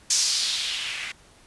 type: noise with low-pass filter sweep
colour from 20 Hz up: violet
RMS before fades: -26 dBFS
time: 0.1-1.12 s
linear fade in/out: 5 ms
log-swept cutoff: 6200 to 2100 Hz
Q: 2.5
effects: pink hiss -54 dBFS RMS until 1.46 s + resampled to 24000 Hz